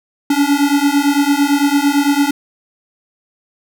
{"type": "beating tone pair", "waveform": "square", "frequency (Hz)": [280.7, 289.6], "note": ["C#4", "D4"], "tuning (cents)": [22, -24], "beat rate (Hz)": 8.9, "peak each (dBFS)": -15, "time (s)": [0.3, 2.31], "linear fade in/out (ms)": 5, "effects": []}